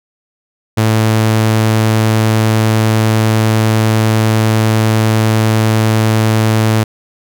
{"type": "tone", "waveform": "sawtooth", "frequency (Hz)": 110, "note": "A2", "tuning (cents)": 0, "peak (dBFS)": -5, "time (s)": [0.77, 6.84], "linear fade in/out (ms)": 10, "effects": []}